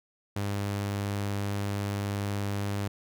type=tone; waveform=sawtooth; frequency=100.9 Hz; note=G#2; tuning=49 cents flat; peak=-25 dBFS; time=0.36-2.88 s; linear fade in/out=5 ms; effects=none